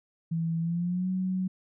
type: tone with pitch glide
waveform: sine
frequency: 164.81 to 186.06 Hz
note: E3 to F#3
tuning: 0 to +10 cents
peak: -26 dBFS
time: 0.31-1.48 s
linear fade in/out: 10 ms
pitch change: +210 cents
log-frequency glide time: 0.6-1.09 s
effects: none